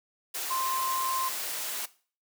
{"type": "tone in noise", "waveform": "sine", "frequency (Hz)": 1046.5, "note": "C6", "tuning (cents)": 0, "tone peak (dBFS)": -28, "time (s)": [0.5, 1.29], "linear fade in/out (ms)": 10, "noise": "white", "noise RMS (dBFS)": -34, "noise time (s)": [0.34, 1.86], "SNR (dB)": 3, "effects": ["noise-tail reverb RT60 0.4 s tail -18 dB re dry", "high-pass 400 Hz 12 dB/octave"]}